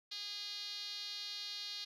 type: tone with band-pass filter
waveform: 5% pulse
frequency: 410 Hz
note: G#4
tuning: 22 cents flat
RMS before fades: -44 dBFS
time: 0.11-1.85 s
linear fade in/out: 10 ms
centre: 4200 Hz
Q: 3.8
effects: none